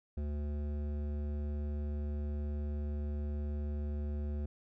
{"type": "tone with hard clipping", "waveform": "sine", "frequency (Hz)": 73.42, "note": "D2", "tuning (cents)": 0, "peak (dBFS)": -36, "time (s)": [0.17, 4.46], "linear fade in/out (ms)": 5, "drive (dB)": 13, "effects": []}